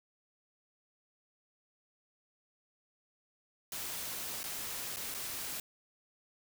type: noise with dropouts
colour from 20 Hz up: white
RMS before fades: -40 dBFS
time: 3.72-5.6 s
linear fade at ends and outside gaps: 2 ms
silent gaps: 4.432-4.439 / 4.962-4.968 / 5.142-5.146 s
effects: none